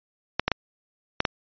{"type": "clicks", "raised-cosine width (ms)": 0.3, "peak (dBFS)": -5, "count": 5, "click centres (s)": [0.396, 0.48, 0.517, 1.204, 1.252], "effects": ["resampled to 11025 Hz"]}